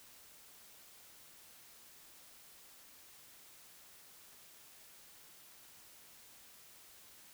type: silence
effects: white hiss -59 dBFS RMS until 7.33 s